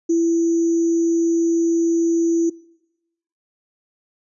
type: tone with sample-and-hold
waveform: sine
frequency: 334.2 Hz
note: E4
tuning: 24 cents sharp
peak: -14 dBFS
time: 0.09-2.5 s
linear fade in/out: 10 ms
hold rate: 6300 Hz
effects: noise-tail reverb RT60 0.9 s tail -23 dB re dry + resampled to 24000 Hz